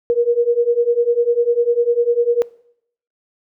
sine beating tone pair, 469.7 / 479.7 Hz, A#4 / A#4, +13 / +50 cents, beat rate 10 Hz, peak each -16 dBFS, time 0.1-2.42 s, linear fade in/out 0 ms, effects noise-tail reverb RT60 0.7 s tail -22 dB re dry

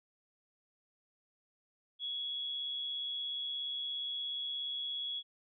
sine tone with amplitude modulation, 3354 Hz, G#7, 16 cents sharp, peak -34 dBFS, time 1.99-5.23 s, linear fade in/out 50 ms, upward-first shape sine, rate 137 Hz, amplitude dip 35%, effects none

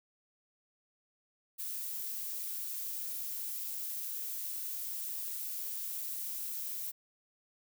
violet noise, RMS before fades -39 dBFS, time 1.58-6.92 s, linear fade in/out 20 ms, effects none

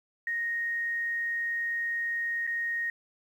sine tone with dropouts, 1864.7 Hz, A#6, in tune, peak -28 dBFS, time 0.27-2.9 s, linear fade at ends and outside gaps 2 ms, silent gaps 2.468-2.474 s, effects 10-bit

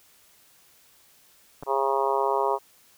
clicks, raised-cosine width 1 ms, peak -24 dBFS, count 2, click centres 1.626 / 1.633 s
harmonic tone, 136.2 Hz, C#3, 30 cents flat, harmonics 3 / 4 / 5 / 6 / 7 / 8 / 9, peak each -27 / -30 / -30 / -31 / -26 / -31 / -36 dBFS, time 1.66-2.59 s, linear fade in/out 50 ms
effects white hiss -58 dBFS RMS until 2.97 s

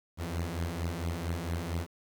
sawtooth beating tone pair, 82.41 / 86.81 Hz, E2 / F2, 0 / -10 cents, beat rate 4.4 Hz, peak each -31 dBFS, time 0.17-1.87 s, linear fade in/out 50 ms, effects 9-bit

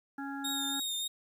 harmonic tone, 277.2 Hz, C#4, in tune, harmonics 1 / 3 / 5 / 6, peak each -38 / -43 / -45 / -46 dBFS, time 0.18-0.8 s, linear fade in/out 5 ms
sawtooth tone with vibrato, 3694 Hz, A#7, 16 cents flat, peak -30 dBFS, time 0.44-1.08 s, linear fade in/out 10 ms, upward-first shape triangle, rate 3.4 Hz, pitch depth 39 cents each way
effects 11-bit

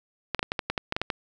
clicks, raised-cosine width 0.3 ms, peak -10 dBFS, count 11, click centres 0.347 / 0.393 / 0.429 / 0.519 / 0.592 / 0.7 / 0.778 / 0.924 / 0.965 / 1.016 / 1.102 s, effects none

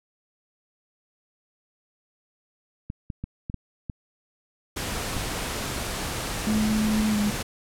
clicks, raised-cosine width 5 ms, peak -19 dBFS, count 8, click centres 2.901 / 3.102 / 3.24 / 3.499 / 3.543 / 3.898 / 5.166 / 5.763 s
pink noise, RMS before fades -30 dBFS, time 4.76-7.43 s, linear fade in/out 10 ms
sine tone with pitch glide, 215.2 to 208 Hz, A3 to G#3, -38 to +3 cents, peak -21 dBFS, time 6.47-7.3 s, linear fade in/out 0 ms, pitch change -59 cents, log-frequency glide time 7.11-7.17 s
effects low-pass 12000 Hz 12 dB/octave

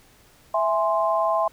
sine chord, E augmented, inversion none, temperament equal, 659.3 / 830.6 / 1046.5 Hz, E5 / G#5 / B#5, 0 / 0 / 0 cents, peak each -22 / -26 / -23 dBFS, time 0.54-1.48 s, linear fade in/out 5 ms, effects pink hiss -55 dBFS RMS until 1.52 s

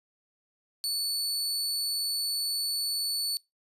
sawtooth tone, 4461 Hz, C#8, 10 cents sharp, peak -25 dBFS, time 0.84-3.37 s, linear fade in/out 0 ms, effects noise-tail reverb RT60 0.2 s tail -23 dB re dry + resampled to 32000 Hz

